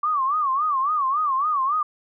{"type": "tone with vibrato", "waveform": "sine", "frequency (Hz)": 1144, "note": "D6", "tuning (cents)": -46, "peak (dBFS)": -19, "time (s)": [0.03, 1.83], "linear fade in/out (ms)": 5, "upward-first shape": "sine", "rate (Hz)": 3.6, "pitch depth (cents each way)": 160, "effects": []}